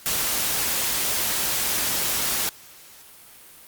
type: noise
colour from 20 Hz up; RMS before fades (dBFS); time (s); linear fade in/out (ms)
white; -24; 0.06-2.49; 0
effects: white hiss -47 dBFS RMS until 3.67 s + Opus 48 kbps